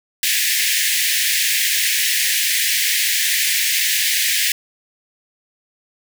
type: high-pass noise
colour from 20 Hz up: pink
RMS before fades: -18 dBFS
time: 0.23-4.52 s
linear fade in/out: 2 ms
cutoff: 1700 Hz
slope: 96 dB/octave
effects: none